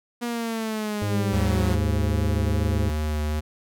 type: exponential sweep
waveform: sawtooth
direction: down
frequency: 240.4 to 179.6 Hz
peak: -22 dBFS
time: 0.21-1.76 s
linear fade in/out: 20 ms
type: harmonic tone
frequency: 103.6 Hz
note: G#2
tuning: 4 cents flat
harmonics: 1 / 2 / 3 / 4 / 5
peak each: -24 / -30 / -34 / -36 / -38 dBFS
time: 1.02-2.9 s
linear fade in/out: 0 ms
type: tone with vibrato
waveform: square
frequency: 76 Hz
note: D#2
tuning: 40 cents flat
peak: -24 dBFS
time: 1.32-3.41 s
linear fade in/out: 20 ms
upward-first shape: sine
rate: 2.5 Hz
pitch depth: 14 cents each way
effects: none